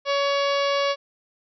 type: harmonic tone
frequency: 562 Hz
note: C#5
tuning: 24 cents sharp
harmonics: 1 / 2 / 3 / 4 / 5 / 6 / 7 / 8 / 9 / 10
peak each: -22 / -26 / -34 / -32 / -33 / -34 / -37 / -36 / -39 / -41 dBFS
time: 0.05-0.96 s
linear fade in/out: 50 ms
effects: none